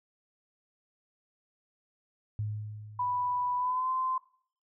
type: tone with exponential decay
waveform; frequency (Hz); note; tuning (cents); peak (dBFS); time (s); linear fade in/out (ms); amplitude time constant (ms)
sine; 106.1; G#2; +38; -29; 2.39-3.77; 0; 300
type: tone with pitch glide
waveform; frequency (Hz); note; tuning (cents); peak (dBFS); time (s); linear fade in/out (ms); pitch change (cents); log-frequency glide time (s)
sine; 987.8 to 1034.5; B5 to C6; 0 to -20; -28; 2.99-4.18; 5; +80; 3.57-3.9
effects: noise-tail reverb RT60 0.5 s tail -17 dB re dry